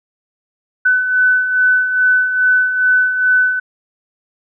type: beating tone pair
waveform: sine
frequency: 1502 / 1504.4 Hz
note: F#6 / F#6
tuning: +26 / +28 cents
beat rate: 2.4 Hz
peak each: -19 / -11 dBFS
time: 0.85-3.6 s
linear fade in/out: 10 ms
effects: none